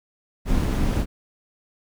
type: noise with amplitude modulation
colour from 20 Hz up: brown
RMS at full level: -18 dBFS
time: 0.45-1.06 s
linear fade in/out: 50 ms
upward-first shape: sine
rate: 227 Hz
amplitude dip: 70%
effects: none